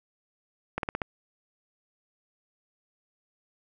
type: slowing click train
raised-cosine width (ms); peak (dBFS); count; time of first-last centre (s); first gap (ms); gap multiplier
0.5; -14; 5; 0.78-1.018; 52; 1.09
effects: none